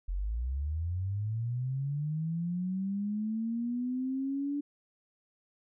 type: linear sweep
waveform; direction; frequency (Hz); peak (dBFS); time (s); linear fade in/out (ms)
sine; up; 41.98 to 290; -30; 0.08-4.61; 10
effects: none